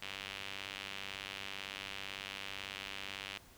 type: tone with band-pass filter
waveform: sawtooth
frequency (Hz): 98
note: G2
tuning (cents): 0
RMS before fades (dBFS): -45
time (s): 0.02-3.38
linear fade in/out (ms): 0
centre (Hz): 2900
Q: 2.2
effects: pink hiss -60 dBFS RMS until 3.57 s